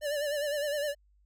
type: tone with vibrato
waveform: square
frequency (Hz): 585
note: D5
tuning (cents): -7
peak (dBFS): -30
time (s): 0.01-0.95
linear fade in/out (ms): 50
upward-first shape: sine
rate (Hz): 9.8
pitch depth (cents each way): 61
effects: added 50 Hz sine -62 dBFS peak until 1.25 s